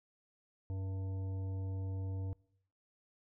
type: harmonic tone with a mistuned harmonic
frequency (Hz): 95.4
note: G2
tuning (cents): -47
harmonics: 1 / 3 / 5 / 7 / 9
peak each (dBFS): -36 / -50 / -54 / -60 / -63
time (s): 0.7-2.33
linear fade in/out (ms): 0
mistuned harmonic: 9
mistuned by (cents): +62
effects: noise-tail reverb RT60 0.7 s tail -23 dB re dry